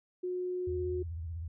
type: tone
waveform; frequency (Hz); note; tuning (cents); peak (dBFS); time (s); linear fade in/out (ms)
sine; 362.7; F#4; -34; -32; 0.23-1.03; 10
type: tone with vibrato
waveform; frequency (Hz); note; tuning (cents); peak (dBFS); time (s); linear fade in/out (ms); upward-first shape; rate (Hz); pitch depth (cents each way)
sine; 82.6; E2; +4; -36; 0.67-1.48; 5; square; 16; 100
effects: none